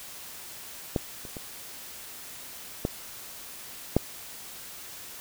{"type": "clicks", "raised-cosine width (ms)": 2, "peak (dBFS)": [-11, -28, -24, -12, -6], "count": 5, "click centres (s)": [0.962, 1.252, 1.368, 2.851, 3.966], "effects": ["white hiss -43 dBFS RMS until 5.2 s"]}